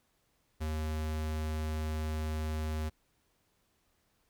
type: tone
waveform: square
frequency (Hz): 77.78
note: D#2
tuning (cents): 0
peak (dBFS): -33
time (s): 0.6-2.9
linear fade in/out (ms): 20
effects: pink hiss -74 dBFS RMS until 4.29 s